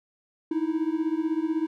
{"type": "beating tone pair", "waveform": "triangle", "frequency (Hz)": [311.5, 327.5], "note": ["D#4", "E4"], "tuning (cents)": [2, -11], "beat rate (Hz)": 16, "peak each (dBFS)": -25, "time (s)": [0.51, 1.67], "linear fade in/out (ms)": 5, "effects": []}